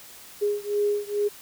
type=beating tone pair; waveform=sine; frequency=411.4 / 413.7 Hz; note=G#4 / G#4; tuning=-16 / -7 cents; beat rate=2.3 Hz; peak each=-25 / -26 dBFS; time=0.41-1.29 s; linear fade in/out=20 ms; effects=white hiss -46 dBFS RMS until 1.41 s